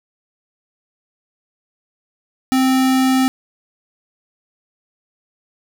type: tone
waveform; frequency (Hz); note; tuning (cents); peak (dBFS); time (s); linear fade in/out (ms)
square; 261.3; C4; -2; -13; 2.52-3.28; 0
effects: none